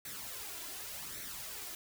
white noise with flanger, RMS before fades -44 dBFS, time 0.05-1.75 s, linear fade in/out 2 ms, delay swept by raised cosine 0.5 to 3 ms, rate 0.87 Hz, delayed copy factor +0.6, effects none

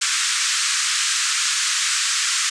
white band-pass noise, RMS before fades -21 dBFS, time 0.01-2.5 s, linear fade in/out 10 ms, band 1200 to 8400 Hz, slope 48 dB/octave, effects none

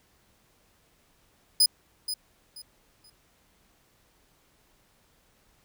sawtooth tone with echo, 5000 Hz, D#8, 8 cents sharp, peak -14 dBFS, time 1.6-1.66 s, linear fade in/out 5 ms, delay 480 ms, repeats 3, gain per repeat -12 dB, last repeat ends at 3.1 s, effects pink hiss -65 dBFS RMS until 5.64 s

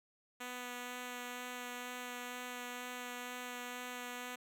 5% pulse tone with vibrato, 246.9 Hz, B3, in tune, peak -31 dBFS, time 0.4-4.36 s, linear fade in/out 10 ms, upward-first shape sine, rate 2.1 Hz, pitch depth 10 cents each way, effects none

